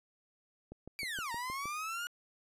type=click train; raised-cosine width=2 ms; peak=-33 dBFS; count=7; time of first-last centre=0.72-1.656 s; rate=6.41 Hz
type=linear two-way sweep; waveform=30% pulse; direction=down then up; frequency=2349 to 914 to 1450 Hz; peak=-34 dBFS; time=0.99-2.07 s; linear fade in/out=0 ms; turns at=1.32 s
effects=resampled to 32000 Hz